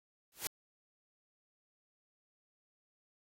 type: noise with exponential growth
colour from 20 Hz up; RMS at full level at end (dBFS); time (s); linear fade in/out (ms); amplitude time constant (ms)
white; -33; 0.32-0.47; 1; 32
effects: AAC 48 kbps